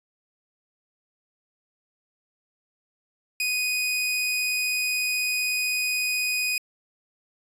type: tone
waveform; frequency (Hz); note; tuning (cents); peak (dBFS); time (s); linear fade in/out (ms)
sawtooth; 2489; D#7; 0; -20; 3.4-6.58; 2
effects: resampled to 32000 Hz